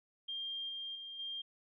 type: tone with level steps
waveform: sine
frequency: 3199 Hz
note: G7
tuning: 34 cents sharp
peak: -38 / -40 / -44 / -39 dBFS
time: 0.28-1.42 s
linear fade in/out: 10 ms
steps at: 0.69 / 0.95 / 1.19 s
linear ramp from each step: 5 ms
effects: none

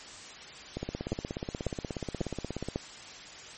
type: two click trains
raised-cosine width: 2 ms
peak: -16 / -20 dBFS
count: 4 / 33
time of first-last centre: 1.12-2.759 / 0.77-2.686 s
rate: 1.83 / 16.7 Hz
effects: white hiss -46 dBFS RMS until 3.57 s + MP3 32 kbps

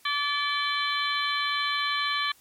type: harmonic tone with a mistuned harmonic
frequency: 578 Hz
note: D5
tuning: 28 cents flat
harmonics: 2 / 3 / 4 / 5 / 6 / 7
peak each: -29 / -31 / -32 / -33 / -34 / -34 dBFS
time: 0.05-2.32 s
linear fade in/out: 5 ms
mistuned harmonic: 5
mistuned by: +110 cents
effects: white hiss -58 dBFS RMS until 2.4 s + MP3 64 kbps

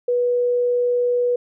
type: tone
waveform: sine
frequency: 488.3 Hz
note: B4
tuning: 20 cents flat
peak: -16 dBFS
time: 0.08-1.36 s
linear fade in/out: 5 ms
effects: none

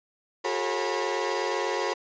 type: tone cluster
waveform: 30% pulse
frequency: 360.2 / 408.2 / 448.1 / 542 / 976 Hz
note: F#4 / G#4 / A4 / C#5 / B5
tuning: -46 / -30 / +32 / -39 / -21 cents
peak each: -30 dBFS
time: 0.44-1.94 s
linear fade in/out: 10 ms
effects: resampled to 16000 Hz

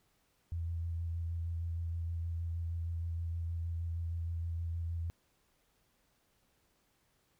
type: tone with vibrato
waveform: sine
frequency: 83.9 Hz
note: E2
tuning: 31 cents sharp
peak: -34 dBFS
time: 0.52-5.1 s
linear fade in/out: 0 ms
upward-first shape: square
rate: 6.4 Hz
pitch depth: 14 cents each way
effects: pink hiss -74 dBFS RMS until 7.39 s

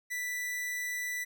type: tone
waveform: 45% pulse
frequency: 1975.5 Hz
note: B6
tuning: in tune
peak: -33 dBFS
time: 0.1-1.25 s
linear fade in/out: 20 ms
effects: none

